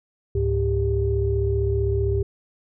sine tone cluster, 70.6 / 106.1 / 396 Hz, C#2 / G#2 / G4, +32 / +38 / +18 cents, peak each -23 dBFS, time 0.35-2.23 s, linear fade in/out 5 ms, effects tanh soft clip ceiling -9 dBFS

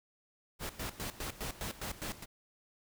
pink noise with tremolo, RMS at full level -39 dBFS, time 0.59-2.26 s, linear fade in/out 50 ms, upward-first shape square, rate 4.9 Hz, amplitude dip 80%, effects none

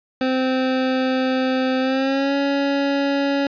25% pulse tone with pitch glide, 259.5 to 279.7 Hz, C4 to C#4, -14 to +16 cents, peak -14 dBFS, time 0.21-3.47 s, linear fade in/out 2 ms, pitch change +130 cents, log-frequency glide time 1.8-2.35 s, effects resampled to 11025 Hz + 9-bit

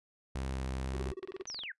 sawtooth tone with vibrato, 65.7 Hz, C2, 8 cents sharp, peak -31 dBFS, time 0.35-1.12 s, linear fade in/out 5 ms, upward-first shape sine, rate 2 Hz, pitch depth 13 cents each way
triangle tone bursts, 377.4 Hz, F#4, 34 cents sharp, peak -35 dBFS, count 9, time 0.94-1.424 s, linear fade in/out 5 ms, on 28 ms, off 29 ms
click train, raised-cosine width 0.3 ms, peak -31 dBFS, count 10, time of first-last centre 1.23-1.635 s, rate 22.2 Hz
sine linear sweep, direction down, 6240 to 1453 Hz, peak -39 dBFS, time 1.47-1.72 s, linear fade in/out 5 ms
effects noise-tail reverb RT60 0.1 s tail -19 dB re dry + resampled to 24000 Hz

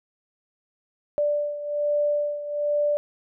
sine beating tone pair, 587.3 / 588.5 Hz, D5 / D5, 0 / +3 cents, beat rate 1.2 Hz, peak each -23 / -28 dBFS, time 1.18-2.97 s, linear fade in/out 0 ms, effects none

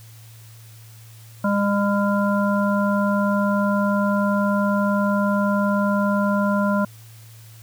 harmonic tone with a mistuned harmonic, 202.4 Hz, G#3, 44 cents flat, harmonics 1 / 3 / 5 / 7, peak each -19 / -24 / -26 / -27 dBFS, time 1.44-6.85 s, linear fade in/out 5 ms, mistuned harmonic 7, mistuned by -27 cents, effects added 112 Hz sine -42 dBFS peak until 7.62 s + white hiss -50 dBFS RMS until 7.62 s

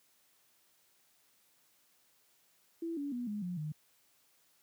sine tone with pitch steps, 332.7 / 284.7 / 243.6 / 208.4 / 178.29 / 152.54 Hz, E4 / C#4 / B3 / G#3 / F3 / D#3, +16 / +46 / -24 / +6 / +36 / -34 cents, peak -35 dBFS, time 2.82-3.72 s, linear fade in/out 5 ms, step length 150 ms, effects white hiss -70 dBFS RMS until 4.62 s + high-pass 100 Hz 12 dB/octave

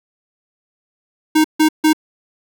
square tone bursts, 311.1 Hz, D#4, in tune, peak -10 dBFS, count 3, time 1.35-1.932 s, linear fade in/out 10 ms, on 94 ms, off 150 ms, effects none

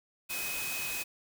sine tone in noise, 2525 Hz, D#7, 25 cents sharp, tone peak -37 dBFS, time 0.29-1.04 s, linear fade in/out 20 ms, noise white, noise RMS -37 dBFS, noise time 0.29-1.04 s, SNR -3 dB, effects none

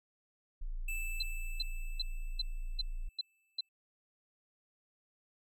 sine tone, 28.4 Hz, A#0, 44 cents flat, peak -35 dBFS, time 0.61-3.09 s, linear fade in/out 10 ms
square tone with exponential decay, 2637 Hz, E7, in tune, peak -38 dBFS, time 0.88-3.69 s, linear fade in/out 5 ms, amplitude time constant 610 ms
sine tone bursts, 4060 Hz, B7, 47 cents sharp, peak -32 dBFS, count 7, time 1.2-3.609 s, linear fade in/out 5 ms, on 27 ms, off 370 ms
effects none

